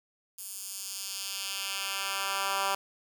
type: tone with high-pass filter sweep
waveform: 10% pulse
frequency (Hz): 195.8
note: G3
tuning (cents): -2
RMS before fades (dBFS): -34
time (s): 0.38-2.75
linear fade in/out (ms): 5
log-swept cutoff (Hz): 9500 to 910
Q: 1
effects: none